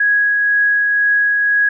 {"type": "tone with tremolo", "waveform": "sine", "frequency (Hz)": 1661.2, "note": "G#6", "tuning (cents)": 0, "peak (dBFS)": -10, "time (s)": [0, 1.69], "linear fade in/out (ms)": 5, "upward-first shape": "triangle", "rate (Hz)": 2, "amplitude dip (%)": 25, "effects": []}